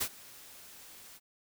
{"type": "noise with ADSR envelope", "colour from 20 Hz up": "white", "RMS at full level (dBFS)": -30, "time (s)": [0, 1.2], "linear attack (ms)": 16, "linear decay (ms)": 67, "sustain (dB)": -22, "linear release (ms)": 40, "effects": []}